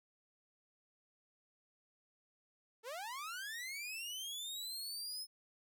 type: linear sweep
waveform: sawtooth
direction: up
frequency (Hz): 423.4 to 5200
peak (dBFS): -39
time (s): 2.83-5.27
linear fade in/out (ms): 50
effects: none